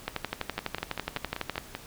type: two click trains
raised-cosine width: 0.3 ms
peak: -13 / -17 dBFS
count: 19 / 7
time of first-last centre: 0.08-1.58 / 0.59-1.751 s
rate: 12 / 5.17 Hz
effects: pink hiss -48 dBFS RMS until 1.86 s